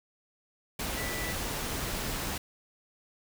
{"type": "tone in noise", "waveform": "sine", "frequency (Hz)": 1973, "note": "B6", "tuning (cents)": -2, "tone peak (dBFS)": -38, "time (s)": [0.97, 1.33], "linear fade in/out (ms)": 5, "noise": "pink", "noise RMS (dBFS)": -34, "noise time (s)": [0.79, 2.38], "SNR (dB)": -7, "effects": []}